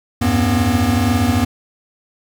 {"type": "tone cluster", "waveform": "square", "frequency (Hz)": [82.1, 96.8, 109.7, 240.7, 262.8], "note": ["E2", "G2", "A2", "B3", "C4"], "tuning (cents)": [-6, -21, -5, -44, 8], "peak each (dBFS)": [-23, -19, -27, -18, -22], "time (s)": [0.21, 1.45], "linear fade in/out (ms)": 10, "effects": ["8-bit"]}